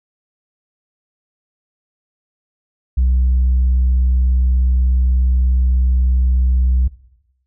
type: tone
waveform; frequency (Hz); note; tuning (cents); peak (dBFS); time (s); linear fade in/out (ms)
sine; 63.1; B1; +38; -9; 2.97-6.88; 10
effects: noise-tail reverb RT60 0.9 s tail -20 dB re dry + tanh soft clip ceiling -9 dBFS